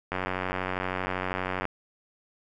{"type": "click train", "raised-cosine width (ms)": 0.5, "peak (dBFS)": -14, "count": 143, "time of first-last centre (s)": [0.12, 1.653], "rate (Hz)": 92.6, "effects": []}